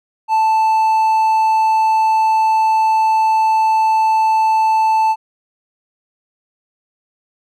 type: tone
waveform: triangle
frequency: 880 Hz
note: A5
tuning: in tune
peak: -9 dBFS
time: 0.28-5.16 s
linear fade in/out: 50 ms
effects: none